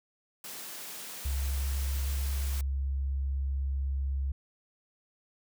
white high-pass noise, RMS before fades -42 dBFS, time 0.44-2.61 s, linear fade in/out 2 ms, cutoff 140 Hz, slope 96 dB/octave
sine tone, 68 Hz, C#2, 33 cents flat, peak -28 dBFS, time 1.25-4.32 s, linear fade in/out 5 ms
effects none

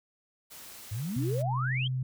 white noise, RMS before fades -47 dBFS, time 0.5-1.43 s, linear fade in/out 20 ms
sine exponential sweep, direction up, 95.9 to 3322 Hz, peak -31 dBFS, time 0.91-1.88 s, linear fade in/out 10 ms
sine tone with pitch glide, 127.3 to 128.93 Hz, C3 to C3, -47 to -25 cents, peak -28 dBFS, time 1.16-2.03 s, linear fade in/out 5 ms, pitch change +22 cents, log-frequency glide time 1.6-1.72 s
effects none

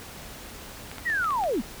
clicks, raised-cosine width 0.3 ms, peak -21 dBFS, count 6, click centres 0.915 / 0.983 / 1.1 / 1.244 / 1.307 / 1.438 s
sine linear sweep, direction down, 1976 to 170.7 Hz, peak -23 dBFS, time 1.05-1.62 s, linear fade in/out 20 ms
effects pink hiss -42 dBFS RMS until 1.8 s

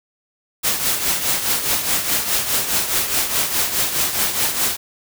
white noise with tremolo, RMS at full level -17 dBFS, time 0.63-4.77 s, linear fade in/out 20 ms, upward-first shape triangle, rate 4.8 Hz, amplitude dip 65%, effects none

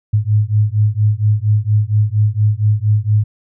sine beating tone pair, 103.83 / 108.13 Hz, G#2 / A2, 0 / -30 cents, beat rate 4.3 Hz, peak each -14 dBFS, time 0.13-3.24 s, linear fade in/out 10 ms, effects none

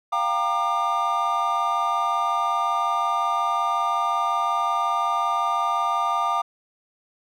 triangle chord, G minor seventh, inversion third, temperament equal with one note detuned, 698.5 / 784 / 932.3 / 1202.1 Hz, F5 / G5 / Bb5 / D6, 0 / 0 / 0 / +40 cents, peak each -26 / -27 / -26 / -21 dBFS, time 0.12-6.42 s, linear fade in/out 10 ms, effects none

